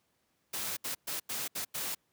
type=noise bursts at uneven times; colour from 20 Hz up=white; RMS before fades=-36 dBFS; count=6; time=0.53-0.77 / 0.84-0.95 / 1.07-1.2 / 1.29-1.48 / 1.55-1.65 / 1.74-1.95 s; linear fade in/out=10 ms; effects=pink hiss -75 dBFS RMS until 2.12 s + high-pass 100 Hz 12 dB/octave